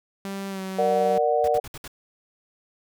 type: tone with pitch glide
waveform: sawtooth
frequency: 196 to 189.87 Hz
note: G3 to F#3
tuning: 0 to +45 cents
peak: -26 dBFS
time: 0.25-1.18 s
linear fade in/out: 0 ms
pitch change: -55 cents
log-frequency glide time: 0.49-0.61 s
type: chord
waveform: sine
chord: Bb augmented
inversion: none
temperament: equal with one note detuned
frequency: 466.2 / 592.1 / 740 Hz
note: Bb4 / D5 / F#5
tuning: 0 / +14 / 0 cents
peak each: -23 dBFS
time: 0.78-1.6 s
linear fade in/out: 10 ms
type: noise bursts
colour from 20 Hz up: pink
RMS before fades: -38 dBFS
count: 5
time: 1.44-1.878 s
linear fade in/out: 2 ms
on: 38 ms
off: 62 ms
effects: none